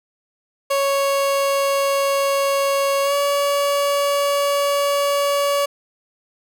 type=tone with pitch glide; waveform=30% pulse; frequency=554.4 to 567.7 Hz; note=C#5 to C#5; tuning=0 to +41 cents; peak=-14 dBFS; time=0.7-5.66 s; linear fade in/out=10 ms; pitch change=+41 cents; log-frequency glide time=3.03-3.14 s; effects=none